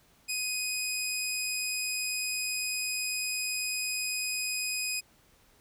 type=tone; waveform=15% pulse; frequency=2502 Hz; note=D#7; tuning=9 cents sharp; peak=-23 dBFS; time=0.28-5.01 s; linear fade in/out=20 ms; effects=pink hiss -63 dBFS RMS until 5.6 s